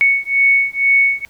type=beating tone pair; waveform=sine; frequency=2217 / 2219.1 Hz; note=C#7 / C#7; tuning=0 / +1 cents; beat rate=2.1 Hz; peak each=-14 dBFS; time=0.01-1.25 s; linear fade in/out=0 ms; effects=pink hiss -51 dBFS RMS until 1.29 s